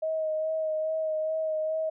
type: tone with vibrato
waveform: sine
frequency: 630 Hz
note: D#5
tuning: 21 cents sharp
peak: -26 dBFS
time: 0.02-1.9 s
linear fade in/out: 10 ms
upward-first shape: sine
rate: 2.4 Hz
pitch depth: 20 cents each way
effects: none